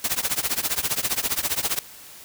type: noise with tremolo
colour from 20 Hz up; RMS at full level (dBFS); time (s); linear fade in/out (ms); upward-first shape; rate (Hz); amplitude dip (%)
white; -21; 0.04-1.79; 2; triangle; 15; 100
effects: white hiss -44 dBFS RMS until 2.24 s